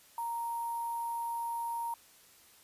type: tone with sample-and-hold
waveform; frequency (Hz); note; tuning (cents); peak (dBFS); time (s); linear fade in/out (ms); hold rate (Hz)
sine; 932.3; A#5; 0; -33; 0.18-1.94; 2; 11025
effects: white hiss -60 dBFS RMS until 2.63 s + resampled to 32000 Hz